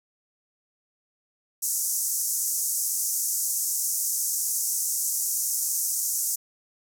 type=band-pass noise; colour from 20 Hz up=pink; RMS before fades=-27 dBFS; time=1.62-6.36 s; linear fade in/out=10 ms; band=5900 to 15000 Hz; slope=48 dB/octave; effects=none